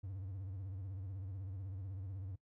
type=tone with vibrato; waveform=triangle; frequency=95.6 Hz; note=G2; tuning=43 cents flat; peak=-40 dBFS; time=0.03-2.36 s; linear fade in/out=10 ms; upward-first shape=sine; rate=16 Hz; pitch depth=110 cents each way; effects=noise-tail reverb RT60 0.1 s tail -20 dB re dry